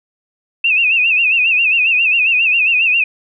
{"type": "tone with vibrato", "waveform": "sine", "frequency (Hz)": 2619, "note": "E7", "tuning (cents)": -12, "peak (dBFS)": -10, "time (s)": [0.64, 3.04], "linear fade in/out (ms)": 5, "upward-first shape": "sine", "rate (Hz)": 7.4, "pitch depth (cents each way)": 110, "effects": []}